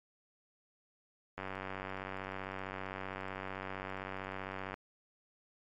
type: click train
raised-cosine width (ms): 0.5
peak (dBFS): -25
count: 322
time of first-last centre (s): 1.38-4.741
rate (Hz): 95.5
effects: MP3 64 kbps